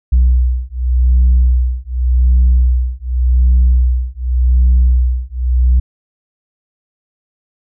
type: beating tone pair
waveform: sine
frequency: 61.74 / 62.61 Hz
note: B1 / B1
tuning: 0 / +24 cents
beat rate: 0.87 Hz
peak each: -10 dBFS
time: 0.12-5.8 s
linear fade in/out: 10 ms
effects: tanh soft clip ceiling -4 dBFS